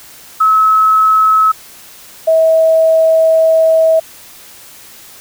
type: tone pair in turn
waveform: sine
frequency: 1291 / 645.5 Hz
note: E6 / E5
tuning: -37 / -37 cents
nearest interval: octave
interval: 1200 cents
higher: first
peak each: -6 dBFS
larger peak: neither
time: 0.4-1.52 / 2.27-4 s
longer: second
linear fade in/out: 10 ms
effects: white hiss -37 dBFS RMS until 5.2 s